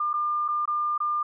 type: tone with dropouts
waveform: sine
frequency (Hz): 1200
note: D6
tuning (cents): +37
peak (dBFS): -23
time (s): 0-1.23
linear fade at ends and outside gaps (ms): 5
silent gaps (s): 0.132-0.138 / 0.481-0.485 / 0.656-0.676 / 0.979-1.002
effects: none